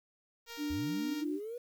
5% pulse tone, 466.2 Hz, A#4, in tune, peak -32 dBFS, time 0.46-1.25 s, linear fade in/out 50 ms
sine tone with pitch glide, 295.6 to 298.5 Hz, D4 to D4, +11 to +28 cents, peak -33 dBFS, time 0.57-1.4 s, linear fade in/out 50 ms, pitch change +17 cents, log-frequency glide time 1-1.13 s
sine linear sweep, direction up, 66.7 to 493.9 Hz, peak -38 dBFS, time 0.7-1.58 s, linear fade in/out 5 ms
effects 10-bit

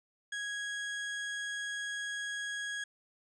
35% pulse tone, 1655 Hz, G#6, 6 cents flat, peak -34 dBFS, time 0.32-2.84 s, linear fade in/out 5 ms, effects resampled to 22050 Hz

